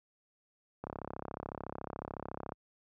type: click train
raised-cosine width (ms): 1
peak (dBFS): -25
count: 58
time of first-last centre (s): 0.84-2.521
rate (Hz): 33.9
effects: high-pass 60 Hz 12 dB/octave